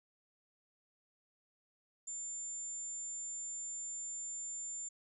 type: tone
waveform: sine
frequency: 7200 Hz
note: A8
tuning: 39 cents sharp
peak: -40 dBFS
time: 2.07-4.89 s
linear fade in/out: 10 ms
effects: none